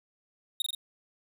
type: tone with echo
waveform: 45% pulse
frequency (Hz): 3729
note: A#7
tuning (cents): 0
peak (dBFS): -27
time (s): 0.6-0.62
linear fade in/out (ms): 2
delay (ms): 43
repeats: 3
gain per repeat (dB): -2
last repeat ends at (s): 0.749
effects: none